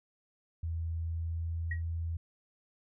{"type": "tone with pitch glide", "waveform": "sine", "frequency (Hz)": [82.41, 83.03], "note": ["E2", "E2"], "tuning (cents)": [0, 13], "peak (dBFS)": -32, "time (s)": [0.63, 2.17], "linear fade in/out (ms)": 5, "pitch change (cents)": 13, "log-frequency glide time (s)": [0.94, 1.57]}
{"type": "tone with exponential decay", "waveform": "sine", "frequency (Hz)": 1900, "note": "A#6", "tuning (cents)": 33, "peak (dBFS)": -32, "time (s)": [1.71, 1.82], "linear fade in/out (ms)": 5, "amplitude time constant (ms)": 22}
{"effects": []}